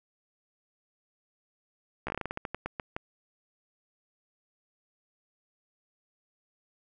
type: slowing click train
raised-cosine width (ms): 0.5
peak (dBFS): -18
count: 15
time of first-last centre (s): 2.07-2.965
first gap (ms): 14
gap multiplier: 1.21
effects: none

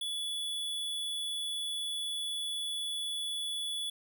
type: tone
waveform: square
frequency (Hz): 3424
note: A7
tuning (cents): -48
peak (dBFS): -34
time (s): 0.01-3.9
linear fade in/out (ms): 5
effects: none

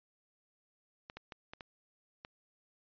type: clicks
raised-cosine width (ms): 0.3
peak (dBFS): -29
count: 6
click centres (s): 1.099 / 1.17 / 1.322 / 1.535 / 1.608 / 2.249
effects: resampled to 11025 Hz

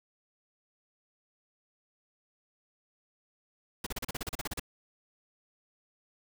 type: noise bursts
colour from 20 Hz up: pink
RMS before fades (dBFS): -35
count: 13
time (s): 3.84-4.597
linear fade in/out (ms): 5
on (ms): 25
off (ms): 36
effects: none

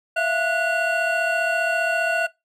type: tone cluster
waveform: triangle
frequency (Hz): 661 / 696 / 1467 / 2750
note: E5 / F5 / F#6 / F7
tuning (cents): +5 / -6 / -15 / -27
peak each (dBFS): -21 / -26 / -21 / -25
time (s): 0.16-2.27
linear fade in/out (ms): 10
effects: noise-tail reverb RT60 0.2 s tail -20 dB re dry

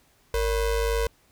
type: ring-modulated tone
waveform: square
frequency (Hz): 257.4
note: C4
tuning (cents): -28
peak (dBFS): -20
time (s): 0.34-1.07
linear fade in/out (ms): 2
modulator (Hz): 206
effects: pink hiss -62 dBFS RMS until 1.31 s

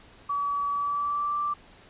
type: tone with pitch glide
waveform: sine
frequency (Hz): 1142 to 1173.4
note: D6 to D6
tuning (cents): -49 to -2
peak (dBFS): -25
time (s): 0.29-1.54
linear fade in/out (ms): 10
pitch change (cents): +47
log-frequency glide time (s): 0.71-1.36
effects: pink hiss -53 dBFS RMS until 1.89 s + resampled to 8000 Hz

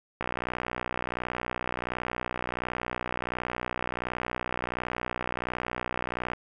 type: click train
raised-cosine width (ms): 0.5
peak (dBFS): -15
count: 377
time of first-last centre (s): 0.21-6.334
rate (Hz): 61.4
effects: none

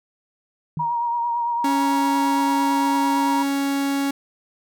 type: tone with exponential decay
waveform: sine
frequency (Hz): 155.56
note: D#3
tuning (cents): 0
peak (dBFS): -22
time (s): 0.77-0.95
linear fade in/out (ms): 2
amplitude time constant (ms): 37
type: tone with vibrato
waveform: sine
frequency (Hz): 945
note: A#5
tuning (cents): +23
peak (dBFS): -20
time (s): 0.79-3.43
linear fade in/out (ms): 10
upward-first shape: triangle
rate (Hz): 8.9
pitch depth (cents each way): 33
type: tone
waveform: 45% pulse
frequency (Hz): 277.8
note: C#4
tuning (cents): +4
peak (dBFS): -20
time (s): 1.64-4.11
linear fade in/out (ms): 5
effects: none

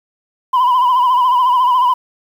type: tone with vibrato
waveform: sine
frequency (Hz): 1000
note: B5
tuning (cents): +21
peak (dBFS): -7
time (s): 0.53-1.94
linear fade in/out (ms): 10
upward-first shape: triangle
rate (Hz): 14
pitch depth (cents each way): 85
effects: tanh soft clip ceiling -8 dBFS + 7-bit

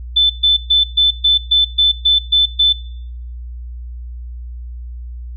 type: tone bursts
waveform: sine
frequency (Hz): 3520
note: A7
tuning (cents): 0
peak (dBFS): -8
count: 10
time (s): 0.16-2.73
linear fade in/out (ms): 10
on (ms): 140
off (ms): 130
effects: noise-tail reverb RT60 0.7 s tail -22 dB re dry + added 60 Hz sine -26 dBFS peak until 5.36 s

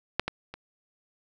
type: clicks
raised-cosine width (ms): 0.3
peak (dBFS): -7 / -13 / -23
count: 3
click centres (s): 0.196 / 0.28 / 0.54
effects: none

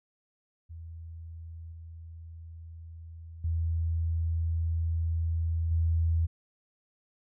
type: tone with level steps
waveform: sine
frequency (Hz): 82.41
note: E2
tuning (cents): 0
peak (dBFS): -40 / -42 / -26 / -23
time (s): 0.69-6.27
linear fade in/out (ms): 20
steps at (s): 1.72 / 3.44 / 5.71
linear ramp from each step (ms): 5
effects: none

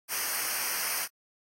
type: noise with comb filter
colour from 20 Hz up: white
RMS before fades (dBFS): -31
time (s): 0.08-1.08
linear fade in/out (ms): 50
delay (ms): 0.27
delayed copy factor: -0.8
effects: AAC 48 kbps

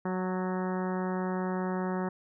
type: harmonic tone with a mistuned harmonic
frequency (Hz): 185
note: F#3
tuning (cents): 0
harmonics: 1 / 2 / 3 / 4 / 5 / 6 / 7 / 8 / 9 / 10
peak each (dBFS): -31 / -35 / -40 / -41 / -40 / -44 / -45 / -48 / -48 / -49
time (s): 0.05-2.09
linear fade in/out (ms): 5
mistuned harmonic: 5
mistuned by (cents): -19
effects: none

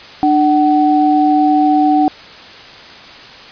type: tone pair together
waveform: sine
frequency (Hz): 298.6 / 752.4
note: D4 / F#5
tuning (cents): +29 / +29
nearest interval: octave + major third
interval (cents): 1600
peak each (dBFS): -11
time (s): 0.23-2.08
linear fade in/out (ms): 0
effects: white hiss -35 dBFS RMS until 3.51 s + resampled to 11025 Hz

